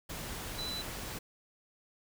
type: tone in noise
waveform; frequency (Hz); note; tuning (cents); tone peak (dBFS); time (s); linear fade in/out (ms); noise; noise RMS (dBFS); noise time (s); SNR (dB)
sine; 3985; B7; +15; -37; 0.58-0.82; 10; pink; -41; 0.09-1.19; +1
effects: none